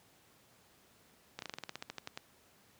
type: slowing click train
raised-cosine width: 0.2 ms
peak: -23 dBFS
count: 14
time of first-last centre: 1.39-2.175 s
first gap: 32 ms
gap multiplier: 1.1
effects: pink hiss -65 dBFS RMS until 2.79 s + high-pass 100 Hz 12 dB/octave